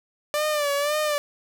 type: tone with vibrato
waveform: sawtooth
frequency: 588 Hz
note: D5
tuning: 2 cents sharp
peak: -18 dBFS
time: 0.34-1.18 s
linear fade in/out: 0 ms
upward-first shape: sine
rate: 1.9 Hz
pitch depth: 69 cents each way
effects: none